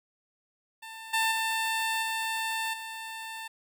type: tone with level steps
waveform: 15% pulse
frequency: 893 Hz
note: A5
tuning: 25 cents sharp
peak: -35 / -18 / -21 / -23 / -31 dBFS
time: 0.82-3.48 s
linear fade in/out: 10 ms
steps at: 1.13 / 1.31 / 2.02 / 2.73 s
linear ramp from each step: 10 ms
effects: none